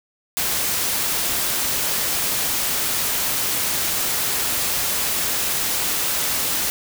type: noise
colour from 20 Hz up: white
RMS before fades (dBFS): -22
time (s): 0.37-6.7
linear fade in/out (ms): 0
effects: none